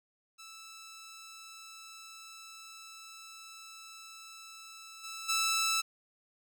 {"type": "tone with level steps", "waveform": "10% pulse", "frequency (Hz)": 1318.5, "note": "E6", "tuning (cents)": 0, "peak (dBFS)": [-40, -33, -20], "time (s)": [0.38, 5.82], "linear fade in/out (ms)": 20, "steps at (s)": [5.03, 5.28], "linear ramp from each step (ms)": 20, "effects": []}